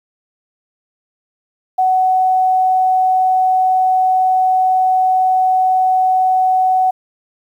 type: tone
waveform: sine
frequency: 747 Hz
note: F#5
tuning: 16 cents sharp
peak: -10 dBFS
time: 1.78-6.91 s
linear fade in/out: 10 ms
effects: 8-bit